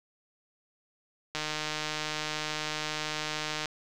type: click train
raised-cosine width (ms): 0.2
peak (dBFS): -15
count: 354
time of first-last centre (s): 1.35-3.657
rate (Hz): 153
effects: none